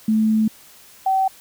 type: tone pair in turn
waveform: sine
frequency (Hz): 218.3 / 766.8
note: A3 / G5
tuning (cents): -13 / -38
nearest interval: octave + minor seventh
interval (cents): 2175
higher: second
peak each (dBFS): -14 / -15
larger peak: first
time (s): 0.08-0.48 / 1.06-1.28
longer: first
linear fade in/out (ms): 5
effects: white hiss -47 dBFS RMS until 1.4 s